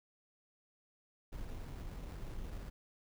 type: noise with sample-and-hold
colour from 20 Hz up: brown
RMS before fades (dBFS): -44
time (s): 1.32-2.7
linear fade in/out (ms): 10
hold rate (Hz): 3150
effects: none